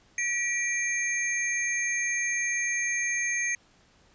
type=tone cluster; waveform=sine; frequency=1936 / 2351 / 6410 Hz; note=B6 / D7 / G8; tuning=-35 / +1 / +38 cents; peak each=-30 dBFS; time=0.18-3.55 s; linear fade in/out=2 ms; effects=pink hiss -61 dBFS RMS until 4.14 s + resampled to 16000 Hz